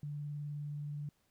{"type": "tone with vibrato", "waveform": "sine", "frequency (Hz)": 146.6, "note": "D3", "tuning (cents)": -3, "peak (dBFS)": -38, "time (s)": [0.03, 1.09], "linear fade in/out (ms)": 2, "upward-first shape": "sine", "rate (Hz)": 19, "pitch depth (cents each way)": 13, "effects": ["pink hiss -75 dBFS RMS until 1.3 s"]}